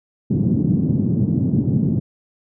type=band-pass noise; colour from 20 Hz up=white; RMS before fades=-18 dBFS; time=0.3-2 s; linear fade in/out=10 ms; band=110 to 240 Hz; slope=24 dB/octave; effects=none